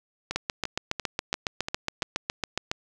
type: two click trains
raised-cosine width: 0.2 ms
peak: -13 / -9 dBFS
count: 6 / 18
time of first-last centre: 0.31-2.028 / 0.36-2.715 s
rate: 2.91 / 7.22 Hz
effects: none